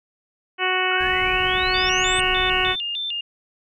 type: harmonic tone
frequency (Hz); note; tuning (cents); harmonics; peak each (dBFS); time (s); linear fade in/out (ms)
370; F#4; 0; 1 / 2 / 3 / 4 / 5 / 6 / 7 / 8; -27 / -27 / -27 / -27 / -27 / -27 / -27 / -27; 0.58-2.76; 50
type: exponential sweep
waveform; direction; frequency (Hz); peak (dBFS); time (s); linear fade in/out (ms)
sine; up; 1396.9 to 8650; -28; 0.91-2.21; 5
type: noise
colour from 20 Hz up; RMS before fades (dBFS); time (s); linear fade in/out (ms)
brown; -34; 1-2.76; 5
type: tone with vibrato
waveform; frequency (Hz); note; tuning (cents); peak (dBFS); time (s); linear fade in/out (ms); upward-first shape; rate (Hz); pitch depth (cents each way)
sine; 3168; G7; +18; -24; 1.74-3.21; 5; square; 3.3; 200
effects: none